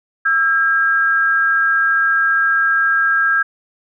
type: tone pair together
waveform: sine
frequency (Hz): 1331 / 1616.2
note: E6 / G#6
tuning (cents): +16 / -48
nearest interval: minor third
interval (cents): 336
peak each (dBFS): -18 / -13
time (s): 0.25-3.43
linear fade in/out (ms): 10
effects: none